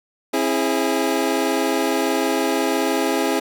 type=chord; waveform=25% pulse; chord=C augmented; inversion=none; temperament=equal with one note detuned; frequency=268.1 / 329.6 / 415.3 Hz; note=C4 / E4 / G#4; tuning=+42 / 0 / 0 cents; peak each=-19 / -19 / -19 dBFS; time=0.33-3.4 s; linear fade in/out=10 ms; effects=none